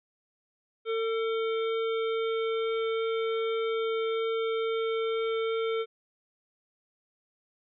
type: harmonic tone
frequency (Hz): 449.8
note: A4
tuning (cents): +38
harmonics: 1 / 3 / 5 / 7 / 8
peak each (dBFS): -27 / -37 / -41 / -44 / -45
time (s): 0.85-5.86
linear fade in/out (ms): 50
effects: none